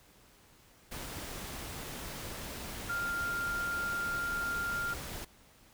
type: tone in noise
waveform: sine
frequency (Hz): 1396.9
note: F6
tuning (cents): 0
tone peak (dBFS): -32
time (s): 2.89-4.94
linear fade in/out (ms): 10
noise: pink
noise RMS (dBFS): -42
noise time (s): 0.91-5.25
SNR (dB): +7
effects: pink hiss -61 dBFS RMS until 5.73 s